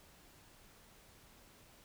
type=silence; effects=pink hiss -62 dBFS RMS until 1.84 s